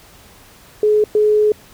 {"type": "tone bursts at uneven times", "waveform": "sine", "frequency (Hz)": 423.8, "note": "G#4", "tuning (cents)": 35, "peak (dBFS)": -10, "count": 2, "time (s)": [[0.83, 1.04], [1.15, 1.52]], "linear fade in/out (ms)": 2, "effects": ["pink hiss -45 dBFS RMS until 1.73 s"]}